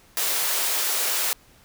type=high-pass noise; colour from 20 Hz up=white; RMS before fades=-24 dBFS; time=0.17-1.33 s; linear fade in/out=0 ms; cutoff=380 Hz; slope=24 dB/octave; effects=pink hiss -55 dBFS RMS until 1.64 s